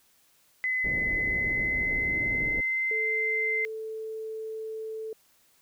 sine tone with pitch glide, 2027 to 2077 Hz, B6 to C7, +45 to -13 cents, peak -25 dBFS, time 0.64-3.65 s, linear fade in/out 0 ms, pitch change +42 cents, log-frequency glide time 1.13-3.08 s
pink low-pass noise, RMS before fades -36 dBFS, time 0.84-2.61 s, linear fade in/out 5 ms, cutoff 570 Hz, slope 24 dB/octave
sine tone, 440 Hz, A4, in tune, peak -33 dBFS, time 2.91-5.13 s, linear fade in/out 2 ms
effects white hiss -64 dBFS RMS until 5.61 s

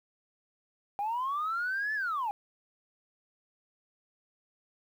sine linear two-way sweep, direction up then down, 790 to 1760 to 790 Hz, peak -28 dBFS, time 0.99-2.31 s, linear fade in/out 0 ms, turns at 1.94 s, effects tanh soft clip ceiling -26 dBFS + 10-bit

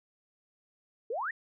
sine exponential sweep, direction up, 415.3 to 1949 Hz, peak -31 dBFS, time 1.1-1.31 s, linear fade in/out 5 ms, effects none

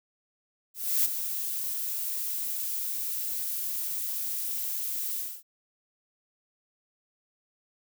violet noise with ADSR envelope, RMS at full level -23 dBFS, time 0.74-5.43 s, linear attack 310 ms, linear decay 15 ms, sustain -9 dB, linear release 250 ms, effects none

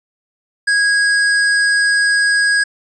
square tone, 1648 Hz, G#6, 14 cents flat, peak -12 dBFS, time 0.67-2.64 s, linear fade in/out 10 ms, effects resampled to 22050 Hz

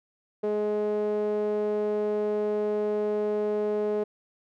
sawtooth tone with band-pass filter, 210 Hz, G#3, 19 cents sharp, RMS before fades -27 dBFS, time 0.43-4.04 s, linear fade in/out 10 ms, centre 480 Hz, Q 5.4, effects none

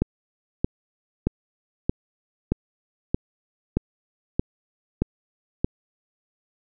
click train, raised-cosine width 3 ms, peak -7 dBFS, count 10, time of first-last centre 0.02-5.645 s, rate 1.6 Hz, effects none

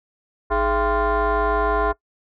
sine tone with frequency modulation, 311.1 Hz, D#4, in tune, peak -16 dBFS, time 0.5-1.93 s, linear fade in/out 20 ms, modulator 364 Hz, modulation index 2.8, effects noise-tail reverb RT60 0.1 s tail -22 dB re dry + tanh soft clip ceiling -13 dBFS

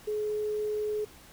sine tone with quantisation, 423.9 Hz, G#4, 35 cents sharp, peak -28 dBFS, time 0.07-1.05 s, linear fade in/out 10 ms, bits 9, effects pink hiss -53 dBFS RMS until 1.32 s

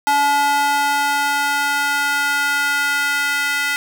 square tone with high-pass filter sweep, 286.1 Hz, D4, 45 cents flat, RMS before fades -18 dBFS, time 0.07-3.76 s, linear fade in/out 0 ms, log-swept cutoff 870 to 1700 Hz, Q 2.6, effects 8-bit

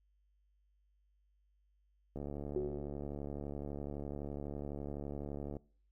click train, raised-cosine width 2 ms, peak -29 dBFS, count 246, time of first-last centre 2.16-5.568 s, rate 71.9 Hz
sine tone with exponential decay, 370 Hz, F#4, in tune, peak -31 dBFS, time 2.56-3.16 s, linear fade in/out 1 ms, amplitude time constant 130 ms
effects noise-tail reverb RT60 0.5 s tail -24 dB re dry + added 50 Hz sine -70 dBFS peak until 5.91 s

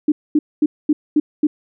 sine tone bursts, 300.4 Hz, D4, 39 cents sharp, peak -10 dBFS, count 6, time 0.08-1.47 s, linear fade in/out 5 ms, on 40 ms, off 230 ms, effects none

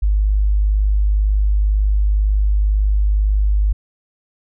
sine tone, 51 Hz, G#1, 31 cents flat, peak -12 dBFS, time 0.02-3.73 s, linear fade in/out 10 ms, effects none

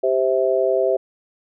sine chord, C major, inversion second, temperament just, 392.4 / 523.3 / 654.1 Hz, G4 / C5 / E5, +2 / 0 / -14 cents, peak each -20 dBFS, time 0.03-0.97 s, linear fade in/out 10 ms, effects none

